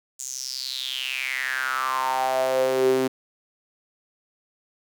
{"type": "tone with high-pass filter sweep", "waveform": "sawtooth", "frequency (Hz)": 130.8, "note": "C3", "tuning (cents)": 0, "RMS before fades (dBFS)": -25, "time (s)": [0.19, 3.08], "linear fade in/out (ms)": 10, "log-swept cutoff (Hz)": [7200, 310], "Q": 7.1, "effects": []}